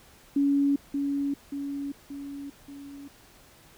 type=tone with echo; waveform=sine; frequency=281.3 Hz; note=C#4; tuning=26 cents sharp; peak=-20 dBFS; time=0.36-0.76 s; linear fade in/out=5 ms; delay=580 ms; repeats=4; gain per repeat=-5 dB; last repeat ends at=3.08 s; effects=pink hiss -55 dBFS RMS until 3.77 s